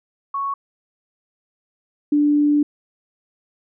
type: tone pair in turn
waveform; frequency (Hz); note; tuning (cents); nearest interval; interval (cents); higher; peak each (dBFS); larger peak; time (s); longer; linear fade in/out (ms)
sine; 1108.7 / 293.7; C#6 / D4; 0 / 0; octave + major seventh; 2300; first; -21 / -13; second; 0.34-0.54 / 2.12-2.63; second; 5
effects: none